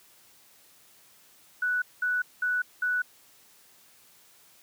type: tone bursts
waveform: sine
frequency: 1480 Hz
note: F#6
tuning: in tune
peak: -24 dBFS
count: 4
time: 1.62-3.02 s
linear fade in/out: 5 ms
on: 200 ms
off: 200 ms
effects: white hiss -58 dBFS RMS until 4.62 s + high-pass 80 Hz 12 dB/octave